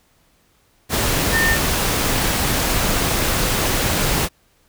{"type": "tone in noise", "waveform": "sine", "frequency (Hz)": 1811, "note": "A6", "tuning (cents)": 49, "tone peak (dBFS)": -16, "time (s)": [1.31, 1.58], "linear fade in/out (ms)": 50, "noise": "pink", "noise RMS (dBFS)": -19, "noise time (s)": [0.89, 4.29], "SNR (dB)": 0, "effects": ["pink hiss -59 dBFS RMS until 4.68 s"]}